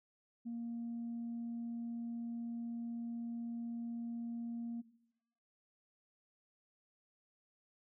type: tone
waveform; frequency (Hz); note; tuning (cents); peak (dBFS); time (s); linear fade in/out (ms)
sine; 234; A#3; +7; -38; 0.45-4.82; 20
effects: noise-tail reverb RT60 0.8 s tail -18 dB re dry + tanh soft clip ceiling -36 dBFS